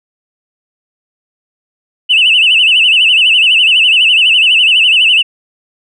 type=tone with vibrato; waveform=sine; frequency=2800 Hz; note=F7; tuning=4 cents sharp; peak=-4 dBFS; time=2.09-5.23 s; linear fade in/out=20 ms; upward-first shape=sine; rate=12 Hz; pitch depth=140 cents each way; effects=tanh soft clip ceiling 0 dBFS